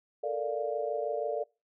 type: chord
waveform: sine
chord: Bb major seventh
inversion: third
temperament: equal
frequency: 440 / 466.2 / 587.3 / 698.5 Hz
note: A4 / Bb4 / D5 / F5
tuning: 0 / 0 / 0 / 0 cents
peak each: -35 / -36 / -33 / -37 dBFS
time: 0.23-1.44 s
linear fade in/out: 10 ms
effects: noise-tail reverb RT60 0.3 s tail -26 dB re dry